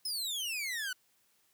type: exponential sweep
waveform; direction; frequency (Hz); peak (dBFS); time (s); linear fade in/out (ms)
sawtooth; down; 5270 to 1459; -31; 0.05-0.93; 5
effects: white hiss -71 dBFS RMS until 1.53 s + high-pass 80 Hz 12 dB/octave